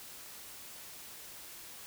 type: silence
effects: white hiss -49 dBFS RMS until 1.86 s